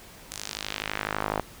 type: tone with band-pass filter sweep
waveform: sawtooth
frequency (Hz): 52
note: G#1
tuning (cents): +3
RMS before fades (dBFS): -33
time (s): 0.31-1.41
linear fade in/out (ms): 0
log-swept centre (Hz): 7800 to 800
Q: 1.3
effects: pink hiss -48 dBFS RMS until 1.6 s